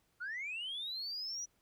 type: linear sweep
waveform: sine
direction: up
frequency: 1378 to 5920 Hz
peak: -37 dBFS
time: 0.2-1.46 s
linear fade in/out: 20 ms
effects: tanh soft clip ceiling -35 dBFS + pink hiss -75 dBFS RMS until 1.61 s